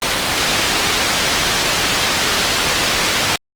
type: low-pass noise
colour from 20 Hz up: white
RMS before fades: -17 dBFS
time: 0.02-3.36 s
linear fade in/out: 2 ms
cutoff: 4500 Hz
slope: 12 dB/octave
effects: Opus 24 kbps